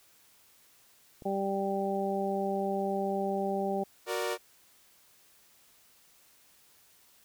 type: click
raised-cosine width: 2 ms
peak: -33 dBFS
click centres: 1.222 s
type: harmonic tone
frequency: 196 Hz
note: G3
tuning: in tune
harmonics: 1 / 2 / 3 / 4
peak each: -34 / -33 / -35 / -34 dBFS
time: 1.25-3.84 s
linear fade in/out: 10 ms
type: chord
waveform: sawtooth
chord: Gb augmented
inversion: none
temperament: equal with one note detuned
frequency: 368.7 / 466.2 / 587.3 Hz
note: Gb4 / Bb4 / D5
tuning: -6 / 0 / 0 cents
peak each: -31 / -30 / -32 dBFS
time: 4.06-4.38 s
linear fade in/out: 50 ms
effects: white hiss -62 dBFS RMS until 7.24 s